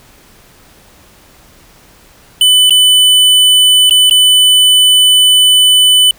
square tone with dropouts, 3000 Hz, F#7, 23 cents sharp, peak -5 dBFS, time 2.41-6.11 s, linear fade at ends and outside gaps 2 ms, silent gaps 2.697-2.706 / 3.897-3.908 / 4.098-4.109 s, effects pink hiss -43 dBFS RMS until 6.18 s

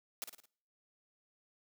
white noise with echo, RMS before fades -40 dBFS, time 0.22-0.24 s, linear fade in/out 0 ms, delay 54 ms, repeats 4, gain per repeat -6 dB, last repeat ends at 0.456 s, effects noise-tail reverb RT60 0.6 s tail -25 dB re dry + high-pass 200 Hz 12 dB/octave

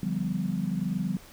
sine chord, G dominant seventh, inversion second, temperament equal, 146.83 / 174.61 / 196 / 246.9 Hz, D3 / F3 / G3 / B3, 0 / 0 / 0 / 0 cents, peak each -36 / -30 / -30 / -36 dBFS, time 0.03-1.17 s, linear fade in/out 2 ms, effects pink hiss -51 dBFS RMS until 1.32 s

